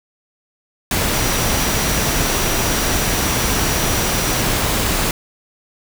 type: tone in noise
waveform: sine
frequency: 5820 Hz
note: F#8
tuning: 29 cents flat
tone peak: -28 dBFS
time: 1.14-4.42 s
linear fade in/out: 2 ms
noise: pink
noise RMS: -18 dBFS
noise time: 0.91-5.11 s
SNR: -13 dB
effects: none